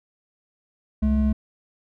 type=tone pair together; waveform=triangle; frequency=66.8 / 214.6 Hz; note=C2 / A3; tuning=+36 / -43 cents; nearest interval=octave + minor sixth; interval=2021 cents; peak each=-19 / -18 dBFS; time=1.02-1.33 s; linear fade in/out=10 ms; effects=none